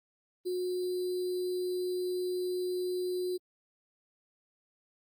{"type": "tone with sample-and-hold", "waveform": "sine", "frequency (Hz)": 362.8, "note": "F#4", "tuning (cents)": -34, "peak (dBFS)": -30, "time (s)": [0.45, 3.38], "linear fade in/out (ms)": 20, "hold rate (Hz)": 4410, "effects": ["Opus 32 kbps"]}